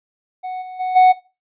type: tone with level steps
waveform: triangle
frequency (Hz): 740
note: F#5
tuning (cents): 0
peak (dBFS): -22 / -28 / -17 / -5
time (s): 0.43-1.13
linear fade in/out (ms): 20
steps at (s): 0.61 / 0.79 / 0.95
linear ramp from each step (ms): 20
effects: noise-tail reverb RT60 0.3 s tail -19 dB re dry + resampled to 8000 Hz